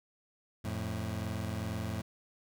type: tone pair together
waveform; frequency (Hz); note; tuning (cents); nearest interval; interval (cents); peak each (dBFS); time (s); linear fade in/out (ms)
25% pulse; 88 / 110.31; F2 / A2; +14 / +5; major third; 391; -34 / -33; 0.64-2.02; 10
effects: none